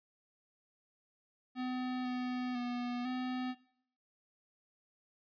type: tone with pitch steps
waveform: square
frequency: 253.2 / 250.5 / 244 / 253.7 Hz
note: B3 / B3 / B3 / B3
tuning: +43 / +25 / -21 / +47 cents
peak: -36 dBFS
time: 1.55-3.55 s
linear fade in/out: 50 ms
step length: 500 ms
effects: noise-tail reverb RT60 0.6 s tail -17 dB re dry + resampled to 11025 Hz